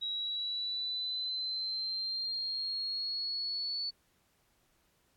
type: exponential sweep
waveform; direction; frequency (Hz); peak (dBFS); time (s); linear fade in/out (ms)
sine; up; 3853 to 4463; -33; 0.01-3.91; 20
effects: pink hiss -72 dBFS RMS until 5.16 s + AAC 64 kbps